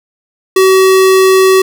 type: tone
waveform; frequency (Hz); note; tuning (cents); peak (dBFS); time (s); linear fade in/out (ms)
square; 379.2; F#4; +43; -5; 0.56-1.62; 5
effects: none